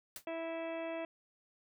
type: noise with exponential decay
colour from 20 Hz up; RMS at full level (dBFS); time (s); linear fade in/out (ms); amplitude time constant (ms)
white; -41; 0.16-0.25; 1; 19
type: harmonic tone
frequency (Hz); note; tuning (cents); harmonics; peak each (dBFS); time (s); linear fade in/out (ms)
328.7; E4; -5; 1 / 2 / 3 / 4 / 5 / 6 / 7 / 8 / 10; -43 / -39 / -50 / -55 / -56 / -53 / -55 / -51 / -60; 0.27-1.05; 2
effects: none